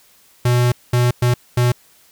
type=tone bursts at uneven times; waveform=square; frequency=122.4 Hz; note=B2; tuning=15 cents flat; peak=-13 dBFS; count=4; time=0.45-0.72 / 0.93-1.11 / 1.22-1.34 / 1.57-1.72 s; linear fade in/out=5 ms; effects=white hiss -52 dBFS RMS until 2.11 s

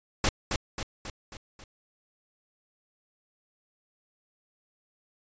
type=noise with echo; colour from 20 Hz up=pink; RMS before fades=-23 dBFS; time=0.24-0.29 s; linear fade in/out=2 ms; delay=270 ms; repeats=5; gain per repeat=-5 dB; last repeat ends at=1.64 s; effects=resampled to 16000 Hz

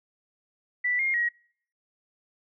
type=tone with pitch steps; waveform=sine; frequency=1971 / 2128 / 1900 Hz; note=B6 / C7 / A#6; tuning=-4 / +29 / +33 cents; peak=-23 dBFS; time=0.84-1.29 s; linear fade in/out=10 ms; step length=150 ms; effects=noise-tail reverb RT60 0.6 s tail -26 dB re dry

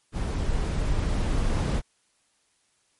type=noise with level ramp; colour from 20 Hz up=brown; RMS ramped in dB=-27 to -23 dBFS; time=0.12-1.82 s; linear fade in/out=50 ms; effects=white hiss -68 dBFS RMS until 2.99 s + MP3 48 kbps

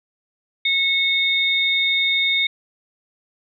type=tone pair together; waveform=sine; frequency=2196 / 3664 Hz; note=C#7 / A#7; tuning=-17 / -31 cents; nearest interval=major sixth; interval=886 cents; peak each=-19 dBFS; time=0.65-2.47 s; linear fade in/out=5 ms; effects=none

